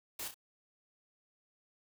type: noise with echo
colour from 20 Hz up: white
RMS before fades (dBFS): -41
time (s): 0.19-0.28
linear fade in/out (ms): 5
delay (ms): 32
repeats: 2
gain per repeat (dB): -7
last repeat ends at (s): 0.344
effects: none